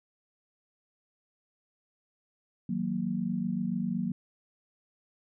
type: tone cluster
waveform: sine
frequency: 160.3 / 186.3 / 233.9 Hz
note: E3 / F#3 / A#3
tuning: -48 / +12 / +6 cents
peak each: -37 / -31 / -32 dBFS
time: 2.69-4.12 s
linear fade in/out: 5 ms
effects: none